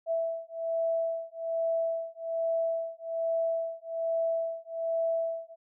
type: beating tone pair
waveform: sine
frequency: 659.3 / 660.5 Hz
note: E5 / E5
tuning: 0 / +3 cents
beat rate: 1.2 Hz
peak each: -31 dBFS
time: 0.06-5.56 s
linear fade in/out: 50 ms
effects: none